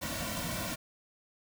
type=noise with comb filter; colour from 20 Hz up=pink; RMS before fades=-36 dBFS; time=0.01-0.76 s; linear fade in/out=20 ms; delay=2.4 ms; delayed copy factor=-0.85; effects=none